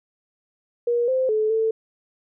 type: tone with pitch steps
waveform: sine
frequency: 476.6 / 519 / 432.1 / 444.4 Hz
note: A#4 / C5 / A4 / A4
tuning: +38 / -14 / -31 / +17 cents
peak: -18 dBFS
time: 0.87-1.71 s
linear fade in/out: 5 ms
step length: 210 ms
effects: none